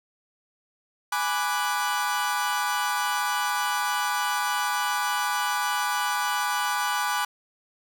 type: chord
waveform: 40% pulse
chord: G# half-diminished seventh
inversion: none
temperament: equal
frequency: 830.6 / 987.8 / 1174.7 / 1480 Hz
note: G#5 / B5 / D6 / F#6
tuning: 0 / 0 / 0 / 0 cents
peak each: -29 dBFS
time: 1.12-7.25 s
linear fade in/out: 5 ms
effects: none